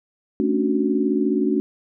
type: chord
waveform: sine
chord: D major seventh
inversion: second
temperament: equal with one note detuned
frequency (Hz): 220 / 274.2 / 293.7 / 370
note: A3 / C#4 / D4 / F#4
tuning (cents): 0 / -19 / 0 / 0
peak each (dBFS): -23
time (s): 0.4-1.6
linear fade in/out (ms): 0
effects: none